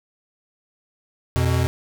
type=tone pair together; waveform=square; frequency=86.8 / 124.77 Hz; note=F2 / B2; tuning=-10 / +18 cents; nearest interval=tritone; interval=628 cents; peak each=-21 dBFS; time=1.36-1.67 s; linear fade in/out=0 ms; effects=none